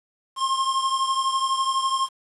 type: beating tone pair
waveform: square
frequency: 1064 / 1076 Hz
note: C6 / C6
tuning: +29 / +48 cents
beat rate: 12 Hz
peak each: -23 / -28 dBFS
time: 0.36-2.09 s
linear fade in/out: 50 ms
effects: resampled to 24000 Hz + 8-bit